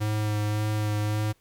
square tone with vibrato, 106 Hz, G#2, 36 cents sharp, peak -25 dBFS, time 0-1.33 s, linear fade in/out 20 ms, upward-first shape sine, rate 1.8 Hz, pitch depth 15 cents each way, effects pink hiss -66 dBFS RMS until 1.4 s

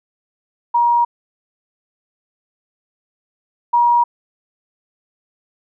sine tone pair in turn, 950 / 954 Hz, A#5 / A#5, +33 / +40 cents, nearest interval unison, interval 7 cents, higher second, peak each -11 / -10 dBFS, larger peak second, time 0.74-1.05 / 3.73-4.04 s, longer neither, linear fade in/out 10 ms, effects none

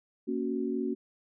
sine chord, F# major, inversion first, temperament equal, 233.1 / 277.2 / 370 Hz, A#3 / C#4 / F#4, 0 / 0 / 0 cents, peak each -33 dBFS, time 0.27-0.95 s, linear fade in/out 20 ms, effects none

